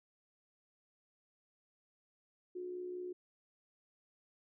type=tone with amplitude modulation; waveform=sine; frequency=361.1 Hz; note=F#4; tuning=42 cents flat; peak=-38 dBFS; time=2.55-3.13 s; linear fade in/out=10 ms; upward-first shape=sine; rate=65 Hz; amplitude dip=45%; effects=none